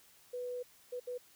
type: tone bursts at uneven times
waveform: sine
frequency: 493.9 Hz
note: B4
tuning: in tune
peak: -37 dBFS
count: 3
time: 0.33-0.63 / 0.92-1 / 1.07-1.18 s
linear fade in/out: 10 ms
effects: white hiss -63 dBFS RMS until 1.35 s